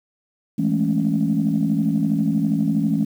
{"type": "chord", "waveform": "sine", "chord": "A major seventh", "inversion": "second", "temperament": "equal", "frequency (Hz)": [164.81, 207.7, 220, 277.2], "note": ["E3", "G#3", "A3", "C#4"], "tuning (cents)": [0, 0, 0, 0], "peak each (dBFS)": -22, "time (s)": [0.58, 3.05], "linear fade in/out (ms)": 10, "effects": ["tanh soft clip ceiling -9 dBFS", "8-bit"]}